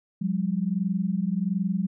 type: tone pair together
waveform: sine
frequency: 178.93 / 200.3 Hz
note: F3 / G3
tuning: +42 / +38 cents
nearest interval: major second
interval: 196 cents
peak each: -26 dBFS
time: 0.21-1.87 s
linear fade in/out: 10 ms
effects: none